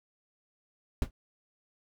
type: noise with exponential decay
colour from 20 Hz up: brown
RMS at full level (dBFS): -22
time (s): 1.02-1.11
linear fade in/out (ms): 1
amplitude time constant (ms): 18
effects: none